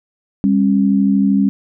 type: tone pair together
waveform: sine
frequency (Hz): 199.4 / 272.3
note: G3 / C#4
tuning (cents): +30 / -31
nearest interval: perfect fourth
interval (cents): 539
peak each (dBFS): -12 / -15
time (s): 0.44-1.49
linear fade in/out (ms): 0
effects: none